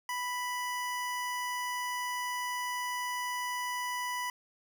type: tone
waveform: 25% pulse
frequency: 988 Hz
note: B5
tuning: in tune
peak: -29 dBFS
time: 0.09-4.3 s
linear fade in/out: 2 ms
effects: none